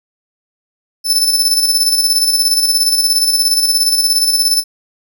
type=tone with tremolo; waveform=sawtooth; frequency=5274 Hz; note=E8; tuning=in tune; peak=-6 dBFS; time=1.04-4.64 s; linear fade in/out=50 ms; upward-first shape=square; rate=17 Hz; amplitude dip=45%; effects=none